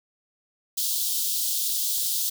white high-pass noise, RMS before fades -26 dBFS, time 0.77-2.3 s, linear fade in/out 10 ms, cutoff 3300 Hz, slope 48 dB/octave, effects none

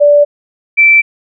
sine tone pair in turn, 583 / 2332 Hz, D5 / D7, -13 / -13 cents, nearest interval 2 octaves, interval 2400 cents, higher second, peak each -3 dBFS, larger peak neither, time 0-0.25 / 0.77-1.02 s, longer neither, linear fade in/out 20 ms, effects none

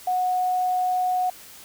sine tone, 733 Hz, F#5, 16 cents flat, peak -20 dBFS, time 0.07-1.3 s, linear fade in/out 5 ms, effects white hiss -45 dBFS RMS until 1.64 s

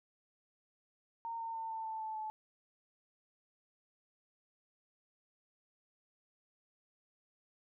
sine tone with pitch steps, 919 / 910 / 901.1 / 892.3 / 883.6 / 875 / 866.4 Hz, A#5 / A#5 / A5 / A5 / A5 / A5 / A5, -25 / -42 / +41 / +24 / +7 / -10 / -27 cents, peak -38 dBFS, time 1.25-2.3 s, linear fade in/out 0 ms, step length 150 ms, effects none

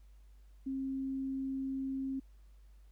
sine tone, 267.7 Hz, C4, 40 cents sharp, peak -34 dBFS, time 0.66-2.2 s, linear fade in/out 10 ms, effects added 50 Hz sine -55 dBFS peak until 2.91 s + pink hiss -75 dBFS RMS until 2.91 s

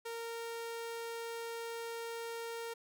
sawtooth tone, 462.1 Hz, A#4, 15 cents flat, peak -36 dBFS, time 0.05-2.74 s, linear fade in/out 10 ms, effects none

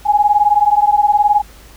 sine beating tone pair, 821 / 840 Hz, G#5 / G#5, -20 / +19 cents, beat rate 19 Hz, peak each -12 dBFS, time 0.05-1.42 s, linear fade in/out 20 ms, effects added 52 Hz sine -40 dBFS peak until 1.76 s + pink hiss -43 dBFS RMS until 1.76 s

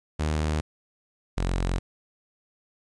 sawtooth tone pair in turn, 76.9 / 44.8 Hz, D#2 / F1, -20 / +45 cents, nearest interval major sixth, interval 935 cents, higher first, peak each -20 dBFS, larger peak neither, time 0.19-0.61 / 1.37-1.79 s, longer neither, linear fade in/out 10 ms, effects resampled to 22050 Hz + 10-bit

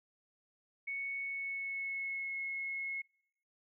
sine tone with pitch glide, 2217 to 2175 Hz, C#7 to C#7, 0 to -33 cents, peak -36 dBFS, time 0.87-3.02 s, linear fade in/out 10 ms, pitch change -33 cents, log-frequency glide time 1.2-2.39 s, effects noise-tail reverb RT60 0.8 s tail -26 dB re dry

